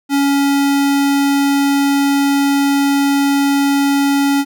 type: tone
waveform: square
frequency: 280 Hz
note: C#4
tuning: 18 cents sharp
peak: -12 dBFS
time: 0.09-4.45 s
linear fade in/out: 50 ms
effects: none